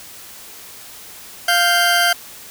20% pulse tone pair together, 698.5 / 1568 Hz, F5 / G6, 0 / 0 cents, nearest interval octave + major second, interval 1400 cents, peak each -11 dBFS, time 1.48-2.13 s, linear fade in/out 5 ms, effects white hiss -38 dBFS RMS until 2.5 s

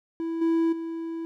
triangle tone with level steps, 329.6 Hz, E4, in tune, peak -25 / -18 / -28 dBFS, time 0.2-1.25 s, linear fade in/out 0 ms, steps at 0.41 / 0.72 s, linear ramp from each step 10 ms, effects none

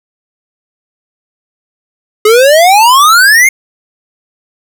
square exponential sweep, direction up, 415.3 to 2177 Hz, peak -3 dBFS, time 2.25-3.49 s, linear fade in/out 5 ms, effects none

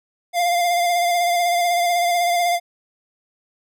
square tone with vibrato, 698.5 Hz, F5, in tune, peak -17 dBFS, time 0.33-2.6 s, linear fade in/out 50 ms, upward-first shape sine, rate 16 Hz, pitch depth 28 cents each way, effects none

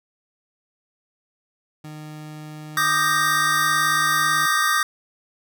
30% pulse tone with pitch glide, 152.9 to 154.23 Hz, D#3 to D#3, -30 to -15 cents, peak -32 dBFS, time 1.84-4.46 s, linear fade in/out 5 ms, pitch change +15 cents, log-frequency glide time 3.28-3.95 s
square chord, Eb major seventh, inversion third, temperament equal with one note detuned, 1186.3 / 1244.5 / 1568 / 1864.7 Hz, D6 / Eb6 / G6 / Bb6, +17 / 0 / 0 / 0 cents, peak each -24 dBFS, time 2.77-4.83 s, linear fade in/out 2 ms
effects none

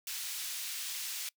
pink high-pass noise, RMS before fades -39 dBFS, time 0.07-1.29 s, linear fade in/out 2 ms, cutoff 3100 Hz, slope 12 dB/octave, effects noise-tail reverb RT60 0.1 s tail -24 dB re dry

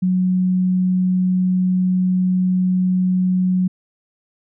sine tone, 183.8 Hz, F#3, 11 cents flat, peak -14 dBFS, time 0.02-3.68 s, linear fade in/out 10 ms, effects none

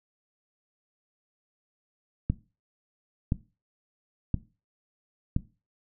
click train, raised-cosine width 5 ms, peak -12 dBFS, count 4, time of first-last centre 2.3-5.364 s, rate 0.979 Hz, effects noise-tail reverb RT60 0.3 s tail -17 dB re dry

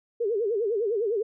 sine tone with vibrato, 432.8 Hz, A4, 29 cents flat, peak -23 dBFS, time 0.2-1.23 s, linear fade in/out 10 ms, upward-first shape sine, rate 9.9 Hz, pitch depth 180 cents each way, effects none

